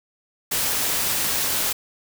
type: noise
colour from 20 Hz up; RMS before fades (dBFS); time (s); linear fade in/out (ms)
white; -23; 0.51-1.73; 10
effects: none